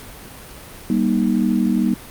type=chord; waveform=sine; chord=Eb major; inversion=first; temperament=equal with one note detuned; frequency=196 / 238.4 / 311.1 Hz; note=G3 / Bb3 / Eb4; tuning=0 / +39 / 0 cents; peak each=-19 / -18 / -22 dBFS; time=0.9-1.94 s; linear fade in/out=2 ms; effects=pink hiss -38 dBFS RMS until 2.1 s + Opus 48 kbps